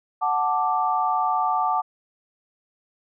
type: chord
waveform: sine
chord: D major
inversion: first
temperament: equal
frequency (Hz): 740 / 880 / 1174.7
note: F#5 / A5 / D6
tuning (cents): 0 / 0 / 0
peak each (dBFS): -24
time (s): 0.21-1.82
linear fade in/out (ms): 20
effects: none